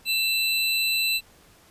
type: tone pair together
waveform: square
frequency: 2675 / 4008 Hz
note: E7 / B7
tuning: +25 / +25 cents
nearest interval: perfect fifth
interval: 700 cents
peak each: -25 dBFS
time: 0.05-1.21 s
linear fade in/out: 50 ms
effects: pink hiss -55 dBFS RMS until 1.7 s + resampled to 32000 Hz